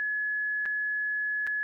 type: tone with dropouts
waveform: sine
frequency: 1700 Hz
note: G#6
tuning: 40 cents sharp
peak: -27 dBFS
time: 0-1.63 s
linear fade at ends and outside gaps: 0 ms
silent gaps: 0.655-0.66 / 1.467-1.473 s
effects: none